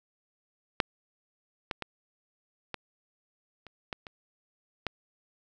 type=clicks; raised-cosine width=0.3 ms; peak=-6 / -15 / -18 / -18 / -30 / -18 / -26 / -14 dBFS; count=8; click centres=0.802 / 1.712 / 1.823 / 2.743 / 3.667 / 3.928 / 4.068 / 4.867 s; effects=none